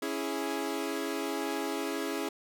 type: chord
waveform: sawtooth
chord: C# minor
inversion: none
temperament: equal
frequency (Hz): 277.2 / 329.6 / 415.3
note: C#4 / E4 / G#4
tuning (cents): 0 / 0 / 0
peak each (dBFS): -32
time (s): 0.02-2.29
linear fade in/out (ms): 5
effects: none